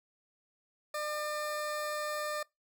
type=tone; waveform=20% pulse; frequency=601 Hz; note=D5; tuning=40 cents sharp; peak=-29 dBFS; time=0.94-2.43 s; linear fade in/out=5 ms; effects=noise-tail reverb RT60 0.2 s tail -24 dB re dry